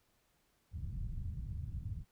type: low-pass noise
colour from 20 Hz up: white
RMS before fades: -41 dBFS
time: 0.71-2.05 s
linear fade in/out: 50 ms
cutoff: 120 Hz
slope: 24 dB/octave
effects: pink hiss -75 dBFS RMS until 2.11 s